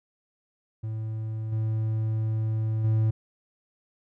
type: tone with level steps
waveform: triangle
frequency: 110 Hz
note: A2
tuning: in tune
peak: -27 / -22 / -18 dBFS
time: 0.83-3.11 s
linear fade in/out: 10 ms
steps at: 1.52 / 2.84 s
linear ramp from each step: 5 ms
effects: none